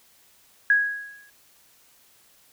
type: tone with exponential decay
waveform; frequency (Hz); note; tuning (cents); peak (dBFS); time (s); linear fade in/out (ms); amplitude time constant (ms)
sine; 1657; G#6; -4; -13; 0.7-1.3; 2; 130
effects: white hiss -58 dBFS RMS until 2.52 s